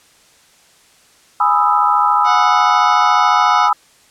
sine chord, E major seventh, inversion first, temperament equal, 830.6 / 987.8 / 1244.5 / 1318.5 Hz, G#5 / B5 / D#6 / E6, 0 / 0 / 0 / 0 cents, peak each -16 dBFS, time 1.4-3.73 s, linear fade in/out 5 ms
harmonic tone, 732 Hz, F#5, 19 cents flat, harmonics 1 / 2 / 3 / 4 / 5 / 6 / 7 / 8, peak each -19 / -25 / -26 / -31 / -30 / -34 / -31 / -35 dBFS, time 2.24-3.7 s, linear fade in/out 50 ms
effects white hiss -50 dBFS RMS until 4.1 s + low-pass 9000 Hz 12 dB/octave

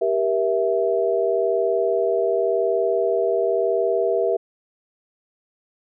sine chord, E diminished, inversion first, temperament equal with one note detuned, 392 / 472.9 / 659.3 Hz, G4 / Bb4 / E5, 0 / +25 / 0 cents, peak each -22 dBFS, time 0.01-4.37 s, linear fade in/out 10 ms, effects none

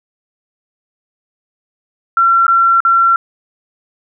sine tone with dropouts, 1360 Hz, F6, 46 cents flat, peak -7 dBFS, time 2.17-3.16 s, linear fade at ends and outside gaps 2 ms, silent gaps 2.467-2.48 / 2.804-2.85 s, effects none

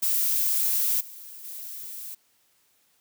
violet noise with level steps, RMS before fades -24 / -43 / -38 dBFS, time 0.02-2.15 s, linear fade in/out 10 ms, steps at 1 / 1.44 s, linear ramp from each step 10 ms, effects white hiss -66 dBFS RMS until 3 s + high-pass 60 Hz 12 dB/octave

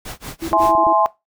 pink noise with tremolo, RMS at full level -30 dBFS, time 0.05-0.75 s, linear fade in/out 5 ms, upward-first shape sine, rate 5.4 Hz, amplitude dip 100%
sine tone bursts, 329.6 Hz, E4, in tune, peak -22 dBFS, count 6, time 0.42-0.929 s, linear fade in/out 5 ms, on 64 ms, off 25 ms
click train, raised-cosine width 2 ms, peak -17 dBFS, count 4, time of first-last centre 0.52-0.867 s, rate 8.64 Hz
sine chord, E augmented, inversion none, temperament equal with one note detuned, 659.3 / 841.2 / 1046.5 Hz, E5 / G#5 / B#5, 0 / +22 / 0 cents, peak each -16 dBFS, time 0.53-1.06 s, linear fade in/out 0 ms
effects noise-tail reverb RT60 0.2 s tail -19 dB re dry

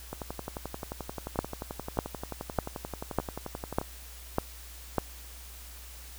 two click trains, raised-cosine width 1 ms, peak -21 / -11 dBFS, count 43 / 7, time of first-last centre 0.13-3.814 / 1.39-4.983 s, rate 11.4 / 1.67 Hz, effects added 60 Hz sine -46 dBFS peak until 6.18 s + white hiss -49 dBFS RMS until 6.18 s

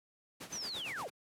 pink noise with tremolo, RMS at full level -44 dBFS, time 0.4-1.1 s, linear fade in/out 10 ms, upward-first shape sine, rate 8.7 Hz, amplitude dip 75%
sine linear sweep, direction down, 6270 to 358.8 Hz, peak -38 dBFS, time 0.52-1.08 s, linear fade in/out 10 ms
effects high-pass 150 Hz 12 dB/octave + low-pass 12000 Hz 12 dB/octave

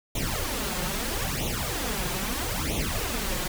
pink noise with flanger, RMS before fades -29 dBFS, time 0.15-3.48 s, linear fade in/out 5 ms, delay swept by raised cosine 0.3 to 5.6 ms, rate 0.77 Hz, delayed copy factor +0.85, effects none

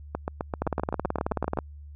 two click trains, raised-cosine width 1 ms, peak -14 / -12 dBFS, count 12 / 19, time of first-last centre 0.15-1.573 / 0.62-1.588 s, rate 7.73 / 18.6 Hz, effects added 73 Hz sine -41 dBFS peak until 1.95 s

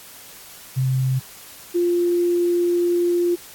sine tone pair in turn, 130.81 / 349 Hz, C3 / F4, 0 / -1 cents, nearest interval octave + perfect fourth, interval 1699 cents, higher second, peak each -17 / -16 dBFS, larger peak second, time 0.76-1.2 / 1.74-3.36 s, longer second, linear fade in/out 20 ms, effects white hiss -42 dBFS RMS until 3.54 s + AAC 64 kbps

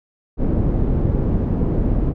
pink low-pass noise, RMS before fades -18 dBFS, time 0.37-2.14 s, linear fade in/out 50 ms, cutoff 330 Hz, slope 12 dB/octave, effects none

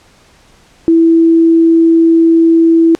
sine tone, 329.6 Hz, E4, in tune, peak -4 dBFS, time 0.88-2.95 s, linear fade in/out 0 ms, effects pink hiss -46 dBFS RMS until 2.99 s + low-pass 8000 Hz 12 dB/octave

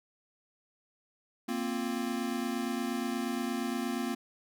square chord, Bb suspended second, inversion none, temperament equal, 233.1 / 261.6 / 349.2 Hz, Bb3 / C4 / F4, 0 / 0 / 0 cents, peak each -35 / -36 / -39 dBFS, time 1.48-4.15 s, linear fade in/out 10 ms, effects none

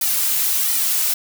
blue noise with flanger, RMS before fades -19 dBFS, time 0.01-1.14 s, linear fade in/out 5 ms, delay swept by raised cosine 1.8 to 3.7 ms, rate 1.4 Hz, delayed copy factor -0.85, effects none

